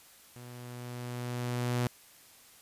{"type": "tone with level ramp", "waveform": "sawtooth", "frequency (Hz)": 122.4, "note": "B2", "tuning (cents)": -15, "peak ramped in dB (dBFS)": [-42, -23], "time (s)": [0.36, 1.87], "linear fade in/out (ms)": 0, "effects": ["white hiss -57 dBFS RMS until 2.61 s", "resampled to 32000 Hz"]}